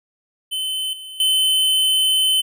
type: tone with level steps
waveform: square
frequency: 3053 Hz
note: G7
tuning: 46 cents flat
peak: -22 / -33 / -15 dBFS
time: 0.51-2.42 s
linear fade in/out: 20 ms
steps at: 0.93 / 1.2 s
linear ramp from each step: 2 ms
effects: none